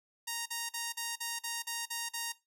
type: tone bursts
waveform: 5% pulse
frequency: 932.3 Hz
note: A#5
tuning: in tune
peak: -23 dBFS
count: 9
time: 0.27-2.324 s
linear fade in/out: 10 ms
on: 190 ms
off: 43 ms
effects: noise-tail reverb RT60 0.2 s tail -17 dB re dry